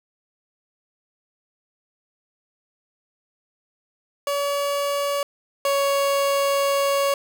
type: tone pair in turn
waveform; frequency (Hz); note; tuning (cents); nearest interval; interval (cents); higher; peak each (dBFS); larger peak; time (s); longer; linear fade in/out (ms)
30% pulse; 568 / 558.2; C#5 / C#5; +42 / +12; unison; 30; first; -19 / -16; second; 4.27-5.23 / 5.65-7.14; second; 2
effects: none